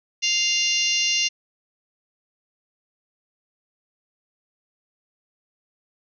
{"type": "harmonic tone with a mistuned harmonic", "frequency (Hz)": 698.5, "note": "F5", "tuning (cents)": 0, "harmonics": [3, 4, 5, 6, 7, 8, 9], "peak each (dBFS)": [-31, -22, -32, -29, -30, -26, -29], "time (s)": [0.22, 1.29], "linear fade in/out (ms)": 20, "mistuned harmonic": 5, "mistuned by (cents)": 17, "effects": []}